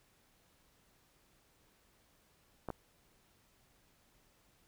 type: clicks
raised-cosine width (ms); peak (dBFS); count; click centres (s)
1; -25; 2; 2.687 / 2.703
effects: pink hiss -70 dBFS RMS until 4.67 s